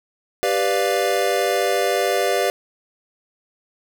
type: chord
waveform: square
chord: G dominant seventh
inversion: none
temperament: equal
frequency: 392 / 493.9 / 587.3 / 698.5 Hz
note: G4 / B4 / D5 / F5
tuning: 0 / 0 / 0 / 0 cents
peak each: -24 dBFS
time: 0.43-2.5 s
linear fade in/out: 0 ms
effects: none